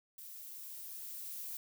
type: noise with level ramp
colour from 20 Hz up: violet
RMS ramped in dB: -50 to -43 dBFS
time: 0.18-1.57 s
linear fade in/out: 2 ms
effects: none